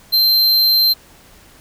square tone, 4130 Hz, C8, 23 cents flat, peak -11 dBFS, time 0.12-0.94 s, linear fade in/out 20 ms, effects pink hiss -46 dBFS RMS until 1.6 s

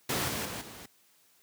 pink noise with level steps, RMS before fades -30 / -33 / -38 / -46 dBFS, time 0.09-0.86 s, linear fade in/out 5 ms, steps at 0.28 / 0.45 / 0.61 s, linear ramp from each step 5 ms, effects white hiss -65 dBFS RMS until 1.42 s + high-pass 100 Hz 12 dB/octave

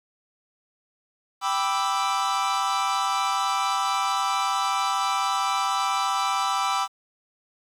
45% pulse chord, E minor seventh, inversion first, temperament equal, 784 / 987.8 / 1174.7 / 1318.5 Hz, G5 / B5 / D6 / E6, 0 / 0 / 0 / 0 cents, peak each -28 dBFS, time 1.41-6.88 s, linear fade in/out 50 ms, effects low-pass 8000 Hz 12 dB/octave + 9-bit

